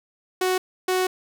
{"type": "tone bursts at uneven times", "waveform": "sawtooth", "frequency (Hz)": 370, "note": "F#4", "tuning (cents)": 0, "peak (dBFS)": -16, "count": 2, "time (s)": [[0.41, 0.58], [0.88, 1.07]], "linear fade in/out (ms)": 5, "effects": []}